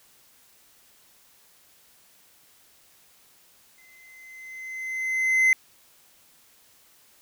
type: tone with exponential growth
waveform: triangle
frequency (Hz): 2056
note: C7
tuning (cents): -31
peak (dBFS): -13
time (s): 3.78-5.53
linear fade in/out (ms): 1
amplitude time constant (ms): 380
effects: white hiss -58 dBFS RMS until 7.21 s